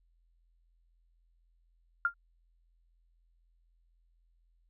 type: tone with exponential decay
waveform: sine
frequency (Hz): 1396.9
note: F6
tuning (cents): 0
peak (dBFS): -21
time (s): 2.05-2.14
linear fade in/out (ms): 2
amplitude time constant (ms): 19
effects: added 42 Hz sine -66 dBFS peak until 4.69 s